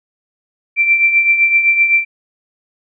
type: tone with tremolo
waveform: sine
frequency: 2349 Hz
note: D7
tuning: in tune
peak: -6 dBFS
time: 0.76-2.05 s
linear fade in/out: 50 ms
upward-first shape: triangle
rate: 7.8 Hz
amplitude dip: 65%
effects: none